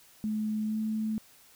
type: tone with pitch glide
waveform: sine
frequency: 215 to 217.9 Hz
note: A3 to A3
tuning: -40 to -17 cents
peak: -28 dBFS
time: 0.24-1.18 s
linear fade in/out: 0 ms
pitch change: +23 cents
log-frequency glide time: 0.65-0.78 s
effects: white hiss -58 dBFS RMS until 1.55 s